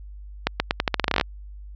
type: accelerating click train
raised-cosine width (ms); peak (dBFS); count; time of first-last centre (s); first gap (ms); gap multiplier
0.3; -3; 15; 0.47-1.212; 130; 0.84
effects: added 50 Hz sine -37 dBFS peak until 1.75 s + resampled to 16000 Hz